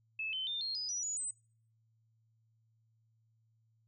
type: tone with pitch steps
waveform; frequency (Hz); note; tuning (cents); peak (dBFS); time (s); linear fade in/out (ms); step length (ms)
sine; 2609 / 3067 / 3605 / 4238 / 4982 / 5857 / 6885 / 8094; E7 / G7 / A7 / C8 / D#8 / F#8 / A8 / B8; -18 / -38 / +41 / +21 / +1 / -18 / -39 / +42; -35; 0.19-1.31; 5; 140
effects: noise-tail reverb RT60 0.5 s tail -23 dB re dry + added 112 Hz sine -70 dBFS peak until 3.87 s